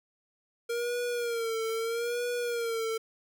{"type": "tone with vibrato", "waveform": "square", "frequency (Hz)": 466.2, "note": "A#4", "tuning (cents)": 0, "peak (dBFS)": -30, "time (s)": [0.69, 2.98], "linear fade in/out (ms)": 10, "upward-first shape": "sine", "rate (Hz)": 0.78, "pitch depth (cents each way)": 70, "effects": []}